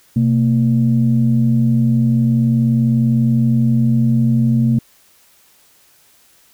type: tone pair together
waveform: sine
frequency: 127.6 / 228 Hz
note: C3 / A#3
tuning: -43 / -38 cents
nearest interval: minor seventh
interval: 1005 cents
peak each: -13 dBFS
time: 0.16-4.79 s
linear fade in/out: 5 ms
effects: tanh soft clip ceiling -4 dBFS + white hiss -52 dBFS RMS until 6.53 s